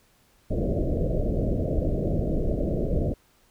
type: low-pass noise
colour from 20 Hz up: pink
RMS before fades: -25 dBFS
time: 0.5-3.14 s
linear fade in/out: 10 ms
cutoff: 660 Hz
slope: 96 dB/octave
effects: pink hiss -62 dBFS RMS until 3.5 s